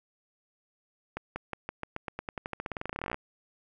accelerating click train, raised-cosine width 0.5 ms, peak -19 dBFS, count 30, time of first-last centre 1.17-3.144 s, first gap 190 ms, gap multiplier 0.91, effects none

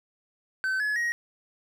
triangle tone with pitch steps, 1532 / 1699.9 / 1886.1 Hz, G6 / G#6 / A#6, -40 / +40 / +20 cents, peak -23 dBFS, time 0.64-1.12 s, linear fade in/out 0 ms, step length 160 ms, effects none

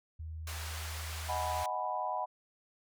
sine tone, 79.7 Hz, D#2, 42 cents sharp, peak -39 dBFS, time 0.19-1.64 s, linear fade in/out 10 ms
pink band-pass noise, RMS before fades -44 dBFS, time 0.47-1.66 s, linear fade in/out 2 ms, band 860 to 14000 Hz, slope 12 dB/octave
sine chord, G# minor seventh, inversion second, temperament equal, 622.3 / 740 / 830.6 / 987.8 Hz, D#5 / F#5 / G#5 / B5, 0 / 0 / 0 / 0 cents, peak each -40 / -37 / -40 / -36 dBFS, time 1.28-2.26 s, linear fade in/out 20 ms
effects none

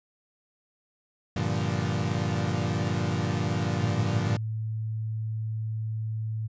35% pulse chord, G minor seventh, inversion none, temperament equal, 98 / 116.54 / 146.83 / 174.61 Hz, G2 / Bb2 / D3 / F3, 0 / 0 / 0 / 0 cents, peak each -29 / -29 / -30 / -30 dBFS, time 1.36-4.37 s, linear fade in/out 5 ms
sine tone, 110 Hz, A2, in tune, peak -28 dBFS, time 3.82-6.48 s, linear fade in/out 20 ms
effects resampled to 16000 Hz

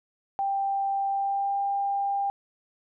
sine tone with pitch glide, 788 to 797.2 Hz, G5 to G5, +9 to +29 cents, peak -24 dBFS, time 0.39-2.3 s, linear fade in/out 0 ms, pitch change +20 cents, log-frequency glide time 1.07-1.59 s, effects none

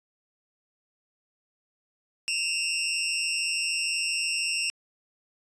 20% pulse tone pair together, 2589 / 2753 Hz, E7 / F7, -32 / -25 cents, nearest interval minor second, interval 107 cents, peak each -28 / -22 dBFS, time 2.28-4.7 s, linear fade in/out 0 ms, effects resampled to 22050 Hz

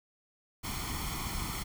pink noise with comb filter, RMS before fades -36 dBFS, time 0.63-1.64 s, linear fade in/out 20 ms, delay 0.92 ms, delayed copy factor +0.75, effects none

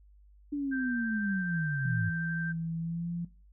sine linear sweep, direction down, 293.7 to 100 Hz, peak -29 dBFS, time 0.52-2.1 s, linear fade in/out 10 ms
sine tone with vibrato, 1568 Hz, G6, in tune, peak -34 dBFS, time 0.71-2.53 s, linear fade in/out 20 ms, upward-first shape sine, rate 12 Hz, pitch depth 9 cents each way
sine tone with pitch glide, 164.81 to 171.61 Hz, E3 to F3, 0 to -30 cents, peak -32 dBFS, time 1.85-3.25 s, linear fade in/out 5 ms, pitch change +70 cents, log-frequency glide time 2.79-3.1 s
effects noise-tail reverb RT60 0.3 s tail -17 dB re dry + added 50 Hz sine -55 dBFS peak until 3.52 s

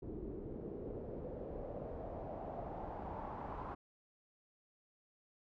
pink noise with low-pass filter sweep, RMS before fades -45 dBFS, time 0.02-3.75 s, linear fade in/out 10 ms, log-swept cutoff 350 to 1000 Hz, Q 3.3, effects none

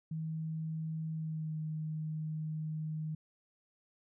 sine tone with pitch glide, 159.2 to 155.92 Hz, D#3 to D#3, +40 to +4 cents, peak -35 dBFS, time 0.11-3.15 s, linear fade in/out 5 ms, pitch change -36 cents, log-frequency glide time 1.13-1.57 s, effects none

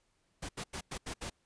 pink noise bursts at uneven times, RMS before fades -40 dBFS, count 6, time 0.42-0.49 / 0.57-0.64 / 0.73-0.81 / 0.91-0.98 / 1.06-1.14 / 1.21-1.3 s, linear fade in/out 10 ms, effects pink hiss -75 dBFS RMS until 1.45 s + resampled to 22050 Hz

